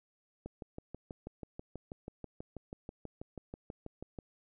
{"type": "click train", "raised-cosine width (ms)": 2, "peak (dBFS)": -29, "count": 24, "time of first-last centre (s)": [0.46, 4.188], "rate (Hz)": 6.17, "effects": []}